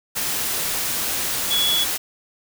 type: tone in noise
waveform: sine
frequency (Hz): 3378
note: G#7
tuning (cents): +29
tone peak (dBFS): -18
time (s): 1.5-1.85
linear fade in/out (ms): 20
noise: white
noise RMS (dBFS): -24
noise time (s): 0.15-1.98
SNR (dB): +3
effects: none